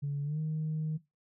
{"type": "tone with pitch glide", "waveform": "sine", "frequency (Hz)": [142.9, 155.83], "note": ["D3", "D#3"], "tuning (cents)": [-47, 3], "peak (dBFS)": -29, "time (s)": [0.02, 0.98], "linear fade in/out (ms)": 20, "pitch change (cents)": 150, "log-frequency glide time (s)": [0.23, 0.39], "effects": ["noise-tail reverb RT60 0.2 s tail -17 dB re dry", "tanh soft clip ceiling -27 dBFS"]}